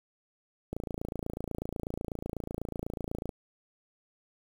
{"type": "click train", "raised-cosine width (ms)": 2, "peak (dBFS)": -21, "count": 73, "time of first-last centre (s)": [0.73, 3.292], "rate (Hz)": 28.1, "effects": ["8-bit"]}